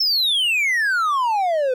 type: exponential sweep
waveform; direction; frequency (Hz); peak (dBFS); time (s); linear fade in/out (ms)
triangle; down; 5420 to 493.9; -15; 0-1.74; 5
effects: none